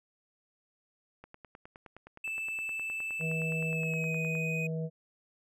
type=click train; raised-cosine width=0.5 ms; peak=-33 dBFS; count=31; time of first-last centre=1.24-4.352 s; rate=9.64 Hz
type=tone with pitch glide; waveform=triangle; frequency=2637 to 2501 Hz; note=E7 to D#7; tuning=0 to +8 cents; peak=-32 dBFS; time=2.24-4.67 s; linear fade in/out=5 ms; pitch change=-92 cents; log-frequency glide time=3.68-4.16 s
type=harmonic tone; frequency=160.9 Hz; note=E3; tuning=42 cents flat; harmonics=1 / 3 / 4; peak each=-32 / -39 / -45 dBFS; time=3.19-4.9 s; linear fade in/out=50 ms
effects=none